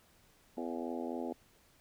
harmonic tone with a mistuned harmonic, 83.8 Hz, E2, 29 cents sharp, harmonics 3 / 4 / 5 / 6 / 7 / 8 / 9 / 10, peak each -40 / -42 / -44 / -46 / -47 / -48 / -49 / -50 dBFS, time 0.57-1.33 s, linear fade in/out 5 ms, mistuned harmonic 8, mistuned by +24 cents, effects pink hiss -66 dBFS RMS until 1.8 s

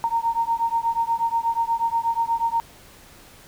sine beating tone pair, 918 / 926.3 Hz, A#5 / A#5, -27 / -11 cents, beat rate 8.3 Hz, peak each -23 dBFS, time 0.04-2.6 s, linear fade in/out 0 ms, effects pink hiss -48 dBFS RMS until 3.47 s

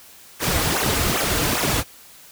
pink noise with flanger, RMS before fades -21 dBFS, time 0.39-1.84 s, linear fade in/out 50 ms, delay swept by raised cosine 0.21 to 5.41 ms, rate 2.5 Hz, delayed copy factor -0.9, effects white hiss -46 dBFS RMS until 2.31 s

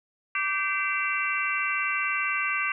harmonic tone with a mistuned harmonic, 387.9 Hz, G4, 18 cents flat, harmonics 3 / 4 / 5 / 6 / 7, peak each -31 / -31 / -31 / -31 / -31 dBFS, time 0.35-2.72 s, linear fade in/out 2 ms, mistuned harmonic 5, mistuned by +87 cents, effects none

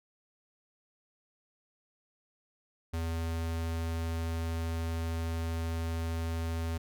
square tone, 82.41 Hz, E2, in tune, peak -32 dBFS, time 2.93-6.78 s, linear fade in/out 10 ms, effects none

